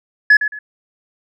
sine tone with echo, 1702 Hz, G#6, 42 cents sharp, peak -3 dBFS, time 0.3-0.37 s, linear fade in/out 5 ms, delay 110 ms, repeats 2, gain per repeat -12 dB, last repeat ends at 0.59 s, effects tanh soft clip ceiling -4 dBFS

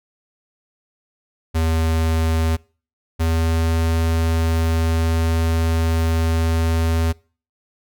square tone pair in turn, 81 / 81.85 Hz, E2 / E2, -30 / -12 cents, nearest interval unison, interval 18 cents, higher second, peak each -17 dBFS, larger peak neither, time 1.54-2.57 / 3.19-7.13 s, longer second, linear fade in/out 20 ms, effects noise-tail reverb RT60 0.4 s tail -24 dB re dry

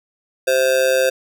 square tone with amplitude modulation, 523.3 Hz, C5, in tune, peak -11 dBFS, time 0.47-1.1 s, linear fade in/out 10 ms, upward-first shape sine, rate 136 Hz, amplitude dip 75%, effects none

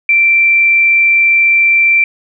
sine tone with frequency modulation, 2349 Hz, D7, in tune, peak -6 dBFS, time 0.09-2.04 s, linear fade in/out 2 ms, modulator 34.8 Hz, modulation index 0.28, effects none

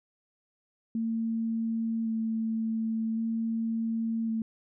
sine tone with vibrato, 224.9 Hz, A3, 38 cents sharp, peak -27 dBFS, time 0.95-4.42 s, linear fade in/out 2 ms, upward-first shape square, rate 0.45 Hz, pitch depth 11 cents each way, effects none

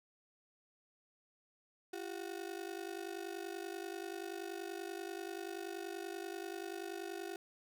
35% pulse ring-modulated tone, 367 Hz, F#4, 14 cents flat, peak -37 dBFS, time 1.93-7.36 s, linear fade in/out 2 ms, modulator 25.2 Hz, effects none

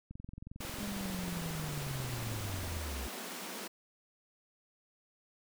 click train, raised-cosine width 5 ms, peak -33 dBFS, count 60, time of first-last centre 0.11-2.768 s, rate 22.2 Hz
pink high-pass noise, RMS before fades -43 dBFS, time 0.6-3.68 s, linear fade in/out 10 ms, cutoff 180 Hz, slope 96 dB/octave
triangle linear sweep, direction down, 207.7 to 61.74 Hz, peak -36 dBFS, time 0.8-3.07 s, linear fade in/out 0 ms
effects none

